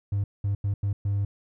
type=tone bursts at uneven times; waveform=triangle; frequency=100.4 Hz; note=G2; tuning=42 cents sharp; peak=-20 dBFS; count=5; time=0.12-0.24 / 0.44-0.55 / 0.64-0.74 / 0.83-0.93 / 1.05-1.25 s; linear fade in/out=5 ms; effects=tanh soft clip ceiling -18 dBFS